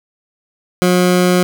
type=tone; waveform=20% pulse; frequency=180 Hz; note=F#3; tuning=47 cents flat; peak=-5 dBFS; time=0.82-1.43 s; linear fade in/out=0 ms; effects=none